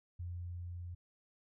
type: tone with level ramp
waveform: sine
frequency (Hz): 87.7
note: F2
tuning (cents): +8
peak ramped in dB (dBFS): -39 to -42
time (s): 0.19-0.95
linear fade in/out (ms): 10
effects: none